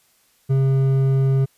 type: tone with hard clipping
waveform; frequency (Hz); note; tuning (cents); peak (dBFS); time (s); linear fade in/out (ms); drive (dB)
triangle; 134.6; C3; +49; -16; 0.49-1.46; 20; 10
effects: white hiss -60 dBFS RMS until 1.57 s + resampled to 32000 Hz